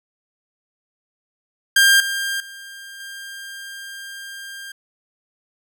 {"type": "tone with level steps", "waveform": "sawtooth", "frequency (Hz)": 1598, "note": "G6", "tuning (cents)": 33, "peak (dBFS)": [-7, -18, -32, -29], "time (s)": [1.76, 4.72], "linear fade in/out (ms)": 5, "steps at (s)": [2, 2.4, 3], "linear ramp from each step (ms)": 2, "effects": []}